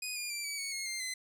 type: tone with pitch steps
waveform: 15% pulse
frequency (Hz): 2489 / 2420 / 2352 / 2286 / 2223 / 2161 / 2100 / 2042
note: D#7 / D#7 / D7 / D7 / C#7 / C#7 / C7 / C7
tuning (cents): 0 / -49 / +2 / -47 / +4 / -45 / +6 / -43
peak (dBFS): -29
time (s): 0.02-1.14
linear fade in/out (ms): 5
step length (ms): 140
effects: none